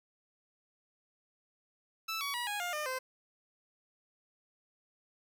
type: tone with pitch steps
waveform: 15% pulse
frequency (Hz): 1318.5 / 1128.1 / 965.2 / 825.8 / 706.6 / 604.5 / 517.2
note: E6 / C#6 / B5 / G#5 / F5 / D5 / C5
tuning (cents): 0 / +30 / -40 / -10 / +20 / +50 / -20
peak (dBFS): -28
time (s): 2.08-2.99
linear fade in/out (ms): 10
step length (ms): 130
effects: none